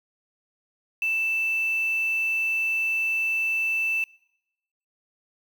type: tone with quantisation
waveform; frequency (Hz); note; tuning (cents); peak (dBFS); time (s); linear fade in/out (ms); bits
sine; 2650; E7; +9; -22; 1.02-4.04; 2; 7
effects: noise-tail reverb RT60 0.9 s tail -24 dB re dry